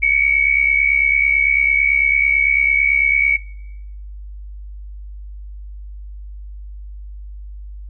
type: tone pair together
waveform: sine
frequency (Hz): 2217 / 2286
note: C#7 / D7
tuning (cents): 0 / -47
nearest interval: minor second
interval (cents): 53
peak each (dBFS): -15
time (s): 0.02-3.37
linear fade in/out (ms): 10
effects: noise-tail reverb RT60 0.9 s tail -22 dB re dry + added 50 Hz sine -30 dBFS peak until 7.89 s